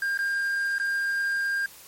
triangle tone with dropouts, 1603 Hz, G6, 38 cents sharp, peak -22 dBFS, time 0.02-1.66 s, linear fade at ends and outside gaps 2 ms, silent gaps 0.175-0.189 / 0.783-0.798 s, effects white hiss -48 dBFS RMS until 1.87 s + MP3 64 kbps

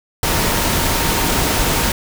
sine tone in noise, 922 Hz, A#5, 19 cents flat, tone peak -28 dBFS, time 0.23-1.92 s, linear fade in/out 2 ms, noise pink, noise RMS -17 dBFS, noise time 0.23-1.92 s, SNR -14 dB, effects none

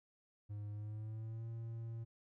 triangle tone with pitch glide, 103.83 to 114.54 Hz, G#2 to A#2, 0 to -30 cents, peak -40 dBFS, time 0.49-2.05 s, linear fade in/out 20 ms, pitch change +170 cents, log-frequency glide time 0.71-1.47 s, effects none

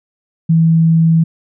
sine tone, 163.4 Hz, E3, 15 cents flat, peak -7 dBFS, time 0.49-1.24 s, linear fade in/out 10 ms, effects none

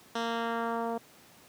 10% pulse tone with low-pass filter sweep, 231.1 Hz, A#3, 15 cents flat, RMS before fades -32 dBFS, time 0.15-0.98 s, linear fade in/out 5 ms, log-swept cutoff 5100 to 680 Hz, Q 1.1, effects pink hiss -56 dBFS RMS until 1.48 s + high-pass 150 Hz 12 dB/octave

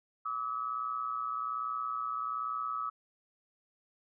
sine tone pair together, 1160 / 1281.2 Hz, D6 / E6, -22 / -50 cents, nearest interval major second, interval 172 cents, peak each -38 / -34 dBFS, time 0.25-2.9 s, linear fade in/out 10 ms, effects none

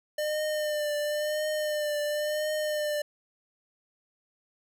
square tone with vibrato, 602 Hz, D5, 43 cents sharp, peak -28 dBFS, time 0.18-3.02 s, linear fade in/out 5 ms, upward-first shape triangle, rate 0.96 Hz, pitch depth 36 cents each way, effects none

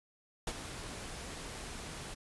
pink noise with ADSR envelope, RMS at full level -35 dBFS, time 0.47-2.15 s, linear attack 4 ms, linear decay 48 ms, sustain -9 dB, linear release 18 ms, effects resampled to 24000 Hz

